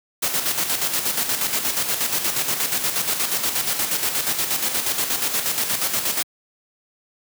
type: noise with tremolo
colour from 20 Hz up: white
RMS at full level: -21 dBFS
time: 0.22-6.23 s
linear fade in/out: 10 ms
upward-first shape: square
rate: 8.4 Hz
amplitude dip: 50%
effects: high-pass 100 Hz 12 dB/octave